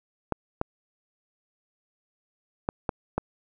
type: clicks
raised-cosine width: 1 ms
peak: -11 dBFS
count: 5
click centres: 0.323 / 0.614 / 2.689 / 2.892 / 3.18 s
effects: none